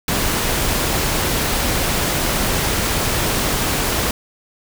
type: noise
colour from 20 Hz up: pink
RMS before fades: -19 dBFS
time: 0.08-4.11 s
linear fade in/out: 2 ms
effects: none